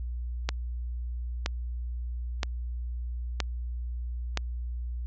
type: click train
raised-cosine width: 0.2 ms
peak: -10 dBFS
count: 5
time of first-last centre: 0.49-4.373 s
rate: 1.03 Hz
effects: added 60 Hz sine -31 dBFS peak until 5.06 s + resampled to 16000 Hz